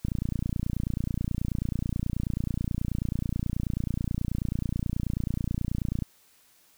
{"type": "click train", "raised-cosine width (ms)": 5, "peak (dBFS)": -16, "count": 176, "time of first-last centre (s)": [0.05, 6.023], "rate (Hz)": 29.3, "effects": ["white hiss -61 dBFS RMS until 6.77 s"]}